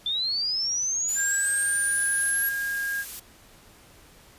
sine linear sweep, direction up, 3500 to 11480 Hz, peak -24 dBFS, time 0.06-2.49 s, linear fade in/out 2 ms
blue noise, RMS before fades -36 dBFS, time 1.08-3.2 s, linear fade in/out 10 ms
sine tone with pitch glide, 1611 to 1624.1 Hz, G6 to G#6, +47 to -39 cents, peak -26 dBFS, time 1.15-3.05 s, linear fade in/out 50 ms, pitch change +14 cents, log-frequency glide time 1.27-2.53 s
effects pink hiss -53 dBFS RMS until 4.38 s + resampled to 32000 Hz

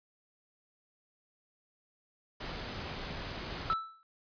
pink noise, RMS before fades -40 dBFS, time 2.4-3.74 s, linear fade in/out 10 ms
triangle tone with exponential decay, 1318.5 Hz, E6, in tune, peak -23 dBFS, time 3.7-4.03 s, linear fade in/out 0 ms, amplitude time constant 71 ms
effects resampled to 11025 Hz

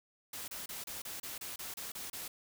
white noise bursts, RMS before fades -43 dBFS, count 11, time 0.33-2.28 s, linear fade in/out 5 ms, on 150 ms, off 30 ms, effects none

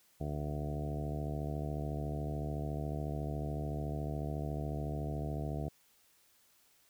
harmonic tone with a mistuned harmonic, 73.9 Hz, D2, 11 cents sharp, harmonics 1 / 2 / 3 / 4 / 5 / 6 / 7 / 8 / 9 / 10, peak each -40 / -38 / -46 / -45 / -48 / -48 / -52 / -53 / -46 / -51 dBFS, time 0.2-5.69 s, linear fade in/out 10 ms, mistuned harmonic 1, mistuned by -17 cents, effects white hiss -68 dBFS RMS until 6.89 s

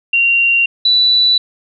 sine tone pair in turn, 2761 / 3962 Hz, F7 / B7, -20 / +5 cents, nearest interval tritone, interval 625 cents, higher second, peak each -9 / -8 dBFS, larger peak second, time 0.13-0.66 / 0.85-1.38 s, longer neither, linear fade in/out 5 ms, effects none

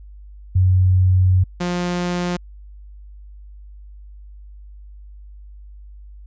sine / sawtooth tone pair in turn, 92.5 / 176.85 Hz, F#2 / F3, 0 / +22 cents, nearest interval major seventh, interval 1122 cents, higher second, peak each -11 / -16 dBFS, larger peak first, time 0.55-1.44 / 1.6-2.37 s, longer first, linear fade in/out 10 ms, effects added 50 Hz sine -37 dBFS peak until 6.26 s + resampled to 16000 Hz

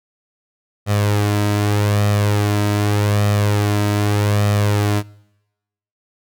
sawtooth tone with flanger, 103.4 Hz, G#2, 7 cents flat, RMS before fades -17 dBFS, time 0.86-5.03 s, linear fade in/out 50 ms, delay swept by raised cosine 1.6 to 3.1 ms, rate 0.83 Hz, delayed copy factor +0.5, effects noise-tail reverb RT60 1.0 s tail -25 dB re dry

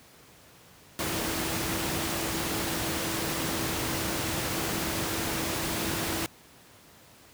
sine tone in noise, 327.6 Hz, E4, 11 cents flat, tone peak -37 dBFS, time 0.99-6.26 s, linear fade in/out 0 ms, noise pink, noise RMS -30 dBFS, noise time 0.99-6.26 s, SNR -10 dB, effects pink hiss -54 dBFS RMS until 7.33 s + high-pass 80 Hz 12 dB/octave

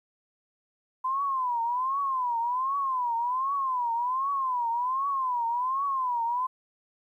sine tone with vibrato, 1018 Hz, C6, 48 cents flat, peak -25 dBFS, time 1.04-6.47 s, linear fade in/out 10 ms, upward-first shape triangle, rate 1.3 Hz, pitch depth 190 cents each way, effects 11-bit

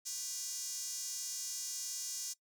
square tone with high-pass filter, 219.3 Hz, A3, 6 cents flat, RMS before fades -41 dBFS, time 0.05-2.34 s, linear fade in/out 20 ms, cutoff 6300 Hz, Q 3.1, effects noise-tail reverb RT60 0.1 s tail -20 dB re dry

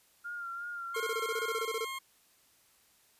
sine tone with vibrato, 1396.9 Hz, F6, in tune, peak -37 dBFS, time 0.24-1.64 s, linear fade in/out 20 ms, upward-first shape sine, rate 2.8 Hz, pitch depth 37 cents each way
20% pulse tone, 1070 Hz, C6, 38 cents sharp, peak -32 dBFS, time 0.94-1.99 s, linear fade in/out 10 ms
square tone bursts, 450 Hz, A4, 39 cents sharp, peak -33 dBFS, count 14, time 0.96-1.848 s, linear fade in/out 5 ms, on 43 ms, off 22 ms
effects white hiss -66 dBFS RMS until 3.19 s + resampled to 32000 Hz

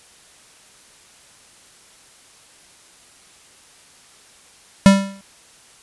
square tone with exponential decay, 196 Hz, G3, in tune, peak -4 dBFS, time 4.86-5.21 s, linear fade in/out 0 ms, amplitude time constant 74 ms, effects white hiss -49 dBFS RMS until 5.82 s + resampled to 24000 Hz

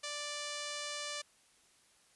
5% pulse tone, 587.3 Hz, D5, in tune, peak -27 dBFS, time 0.03-1.22 s, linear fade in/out 10 ms, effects white hiss -67 dBFS RMS until 2.15 s + resampled to 24000 Hz

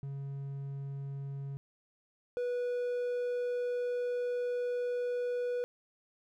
triangle tone pair in turn, 138.59 / 489.5 Hz, C#3 / B4, 0 / -15 cents, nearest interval octave + minor seventh, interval 2185 cents, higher second, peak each -35 / -29 dBFS, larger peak second, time 0.03-1.57 / 2.37-5.64 s, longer second, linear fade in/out 0 ms, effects none

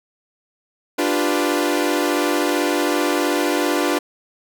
sawtooth chord, G dominant seventh, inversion second, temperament equal, 293.7 / 349.2 / 392 / 493.9 Hz, D4 / F4 / G4 / B4, 0 / 0 / 0 / 0 cents, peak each -17 / -18 / -23 / -21 dBFS, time 0.98-3.99 s, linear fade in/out 10 ms, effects none

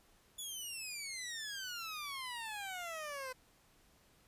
15% pulse exponential sweep, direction down, 3469 to 504 Hz, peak -35 dBFS, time 0.38-3.33 s, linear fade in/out 10 ms, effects pink hiss -68 dBFS RMS until 4.27 s + resampled to 32000 Hz

